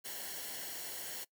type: noise with comb filter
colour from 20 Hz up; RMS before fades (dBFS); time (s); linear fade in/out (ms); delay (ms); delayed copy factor
white; -43; 0.04-1.25; 20; 0.81; -0.6
effects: noise-tail reverb RT60 0.1 s tail -22 dB re dry